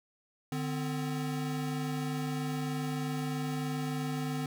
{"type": "tone pair together", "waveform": "square", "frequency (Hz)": [149.5, 256.9], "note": ["D3", "C4"], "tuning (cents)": [31, -32], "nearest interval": "major sixth", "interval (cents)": 937, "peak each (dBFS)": [-35, -36], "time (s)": [0.52, 4.46], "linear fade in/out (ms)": 2, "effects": []}